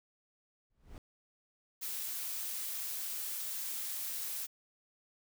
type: noise with exponential growth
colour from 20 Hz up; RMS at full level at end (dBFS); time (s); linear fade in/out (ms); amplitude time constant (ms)
brown; -42; 0.7-0.98; 1; 59
type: noise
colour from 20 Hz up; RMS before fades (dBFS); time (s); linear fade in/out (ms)
blue; -39; 1.81-4.47; 20
effects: none